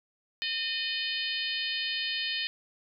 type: harmonic tone with a mistuned harmonic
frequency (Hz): 609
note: D#5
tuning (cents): -37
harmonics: 3 / 4 / 5 / 6 / 7 / 8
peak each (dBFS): -37 / -36 / -34 / -37 / -37 / -41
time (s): 0.42-2.47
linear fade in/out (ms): 0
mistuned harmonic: 4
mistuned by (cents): +32
effects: none